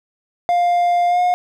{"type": "tone with pitch glide", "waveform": "triangle", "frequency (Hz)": [702, 717.2], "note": ["F5", "F5"], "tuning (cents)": [9, 46], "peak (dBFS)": -11, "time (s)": [0.49, 1.34], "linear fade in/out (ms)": 0, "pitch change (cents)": 37, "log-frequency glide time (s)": [1.08, 1.2], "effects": []}